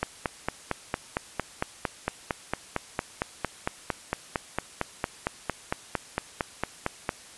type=click train; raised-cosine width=0.5 ms; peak=-10 dBFS; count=32; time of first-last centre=0.03-7.092 s; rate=4.39 Hz; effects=white hiss -48 dBFS RMS until 7.37 s + resampled to 24000 Hz